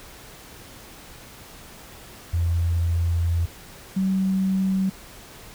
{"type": "tone pair in turn", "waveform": "sine", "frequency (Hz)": [84.9, 190.59], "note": ["F2", "G3"], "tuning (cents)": [-48, -48], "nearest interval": "octave + major second", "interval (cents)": 1400, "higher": "second", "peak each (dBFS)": -19, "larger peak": "neither", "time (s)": [[2.33, 3.46], [3.96, 4.9]], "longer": "first", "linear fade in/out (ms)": 10, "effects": ["pink hiss -44 dBFS RMS until 5.54 s"]}